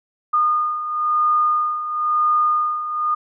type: beating tone pair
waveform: sine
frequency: 1221 / 1221.99 Hz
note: D#6 / D#6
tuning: -33 / -32 cents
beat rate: 0.99 Hz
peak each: -23 / -17 dBFS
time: 0.33-3.15 s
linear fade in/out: 10 ms
effects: none